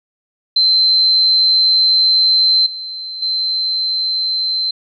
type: tone with level steps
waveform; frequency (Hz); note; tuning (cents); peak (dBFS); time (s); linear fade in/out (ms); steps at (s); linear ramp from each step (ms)
sine; 4094; C8; -38; -9 / -24 / -15; 0.56-4.71; 5; 2.66 / 3.22; 5
effects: none